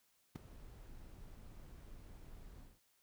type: noise with ADSR envelope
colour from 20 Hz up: brown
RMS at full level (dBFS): -38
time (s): 0.35-2.8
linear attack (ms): 10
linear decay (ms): 7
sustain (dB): -16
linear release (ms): 200
effects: white hiss -75 dBFS RMS until 3.02 s